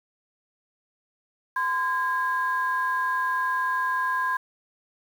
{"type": "tone pair together", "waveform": "sine", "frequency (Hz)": [1026.8, 1630], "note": ["C6", "G#6"], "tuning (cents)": [-33, -33], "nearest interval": "minor sixth", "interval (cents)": 800, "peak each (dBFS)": [-24, -26], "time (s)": [1.56, 4.37], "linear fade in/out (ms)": 5, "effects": ["tanh soft clip ceiling -15 dBFS", "8-bit"]}